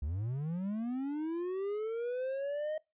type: linear sweep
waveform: triangle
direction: up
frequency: 66.3 to 627 Hz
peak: -31 dBFS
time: 0.02-2.78 s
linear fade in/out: 5 ms
effects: noise-tail reverb RT60 0.2 s tail -22 dB re dry + resampled to 8000 Hz